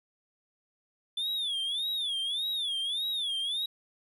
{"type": "tone with vibrato", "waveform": "triangle", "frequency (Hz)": 3485, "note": "A7", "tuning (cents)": -17, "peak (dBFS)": -28, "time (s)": [1.17, 3.66], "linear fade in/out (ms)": 5, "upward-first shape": "sine", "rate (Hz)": 1.7, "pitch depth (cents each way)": 170, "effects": []}